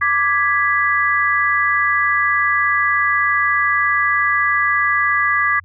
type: chord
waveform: sine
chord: G# diminished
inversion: second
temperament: equal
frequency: 1174.7 / 1661.2 / 1975.5 Hz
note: D6 / G#6 / B6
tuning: 0 / 0 / 0 cents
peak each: -18 dBFS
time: 0.01-5.6 s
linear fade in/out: 10 ms
effects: added 88 Hz sine -42 dBFS peak until 5.64 s